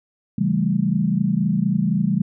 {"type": "chord", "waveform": "sine", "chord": "A dominant seventh", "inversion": "first", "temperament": "equal with one note detuned", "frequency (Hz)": [135.9, 164.81, 196, 220], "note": ["C#3", "E3", "G3", "A3"], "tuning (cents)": [-34, 0, 0, 0], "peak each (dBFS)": [-26, -22, -20, -24], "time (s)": [0.38, 2.22], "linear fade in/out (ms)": 5, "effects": []}